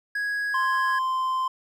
triangle tone, 1661.2 Hz, G#6, in tune, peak -23 dBFS, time 0.15-0.99 s, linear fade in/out 5 ms
triangle tone with pitch glide, 1046.5 to 1038.7 Hz, C6 to C6, 0 to -13 cents, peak -21 dBFS, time 0.54-1.48 s, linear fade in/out 5 ms, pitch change -13 cents, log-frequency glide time 0.81-1.17 s
effects none

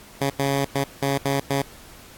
10% pulse tone bursts at uneven times, 138.59 Hz, C#3, in tune, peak -12 dBFS, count 6, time 0.21-0.3 / 0.39-0.65 / 0.75-0.84 / 1.02-1.18 / 1.25-1.4 / 1.5-1.62 s, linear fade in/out 5 ms, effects pink hiss -46 dBFS RMS until 2.17 s + AAC 64 kbps

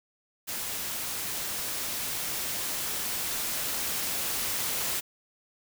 white noise with level ramp, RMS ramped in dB -34 to -30 dBFS, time 0.47-5.01 s, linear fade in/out 20 ms, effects none

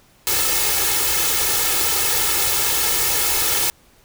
white noise with comb filter, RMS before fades -19 dBFS, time 0.27-3.7 s, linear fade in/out 0 ms, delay 2.3 ms, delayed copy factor +0.8, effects pink hiss -54 dBFS RMS until 4.04 s

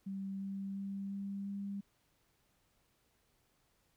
sine tone with pitch steps, 194.4 / 195.64 / 196.89 / 198.14 / 199.4 Hz, G3 / G3 / G3 / G3 / G3, -14 / -3 / +8 / +19 / +30 cents, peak -38 dBFS, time 0.06-1.81 s, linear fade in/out 10 ms, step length 350 ms, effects pink hiss -75 dBFS RMS until 3.96 s

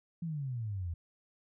sine exponential sweep, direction down, 173.2 to 81 Hz, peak -34 dBFS, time 0.22-0.94 s, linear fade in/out 5 ms, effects none

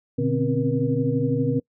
sine tone cluster, 121.8 / 147 / 256.3 / 268.5 / 476.7 Hz, B2 / D3 / C4 / C4 / A#4, -24 / +2 / -36 / +45 / +39 cents, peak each -26 dBFS, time 0.18-1.6 s, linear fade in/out 10 ms, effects noise-tail reverb RT60 0.1 s tail -24 dB re dry

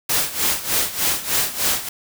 white noise with tremolo, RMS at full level -18 dBFS, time 0.09-1.89 s, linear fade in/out 5 ms, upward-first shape sine, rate 3.3 Hz, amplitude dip 80%, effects none

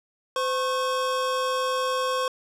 square tone pair together, 512 / 1089.9 Hz, C5 / C#6, -38 / -30 cents, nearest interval octave + minor second, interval 1308 cents, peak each -27 dBFS, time 0.36-2.28 s, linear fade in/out 2 ms, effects low-pass 9000 Hz 12 dB/octave

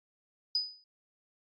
sine tone with exponential decay, 4978 Hz, D#8, in tune, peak -24 dBFS, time 0.55-0.84 s, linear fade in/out 2 ms, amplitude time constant 61 ms, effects AAC 32 kbps

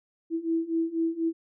sine beating tone pair, 326.6 / 330.7 Hz, E4 / E4, -16 / +6 cents, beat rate 4.1 Hz, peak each -29 / -27 dBFS, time 0.3-1.33 s, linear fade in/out 50 ms, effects none

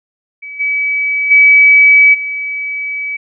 sine tone with level steps, 2285 Hz, D7, 48 cents flat, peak -25 / -12 / -3 / -17 dBFS, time 0.42-3.17 s, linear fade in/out 10 ms, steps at 0.59 / 1.3 / 2.13 s, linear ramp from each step 20 ms, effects none

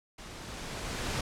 pink noise with level ramp, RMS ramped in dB -46 to -32 dBFS, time 0.18-1.21 s, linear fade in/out 5 ms, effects low-pass 8000 Hz 12 dB/octave

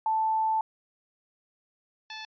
sine / 5% pulse tone pair in turn, 880 / 872.9 Hz, A5 / A5, 0 / -14 cents, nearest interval unison, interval 14 cents, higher first, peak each -23 dBFS, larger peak neither, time 0.06-0.61 / 2.1-2.25 s, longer first, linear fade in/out 2 ms, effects resampled to 11025 Hz

